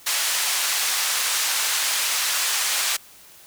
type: band-pass noise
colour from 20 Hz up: white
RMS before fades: -23 dBFS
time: 0.06-2.97 s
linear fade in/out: 10 ms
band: 970 to 8900 Hz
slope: 12 dB/octave
effects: white hiss -48 dBFS RMS until 3.46 s